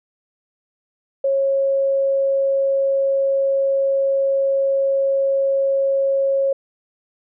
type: tone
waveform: sine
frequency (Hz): 546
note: C#5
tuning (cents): -26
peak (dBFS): -15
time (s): 1.24-6.53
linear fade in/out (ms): 5
effects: none